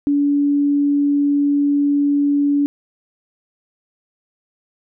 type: tone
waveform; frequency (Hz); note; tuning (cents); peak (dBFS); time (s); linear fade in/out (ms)
sine; 286.4; D4; -43; -13; 0.07-2.66; 0
effects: none